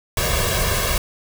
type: noise with comb filter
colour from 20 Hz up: pink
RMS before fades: -20 dBFS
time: 0.17-0.98 s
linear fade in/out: 2 ms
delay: 1.8 ms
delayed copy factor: +0.85
effects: none